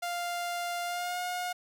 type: tone with pitch glide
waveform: sawtooth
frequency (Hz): 698.5 to 718.1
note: F5 to F5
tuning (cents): 0 to +48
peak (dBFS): -28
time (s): 0.02-1.53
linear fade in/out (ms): 10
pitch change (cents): +48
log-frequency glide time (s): 0.84-1.2
effects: none